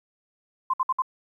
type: tone bursts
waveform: sine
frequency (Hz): 1041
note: C6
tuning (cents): -9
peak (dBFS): -20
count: 4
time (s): 0.7-1.021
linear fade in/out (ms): 5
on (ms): 36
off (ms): 59
effects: 10-bit